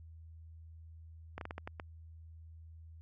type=slowing click train; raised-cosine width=0.5 ms; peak=-26 dBFS; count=7; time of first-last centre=1.38-1.798 s; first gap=32 ms; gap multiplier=1.31; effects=added 81 Hz sine -50 dBFS peak until 3.01 s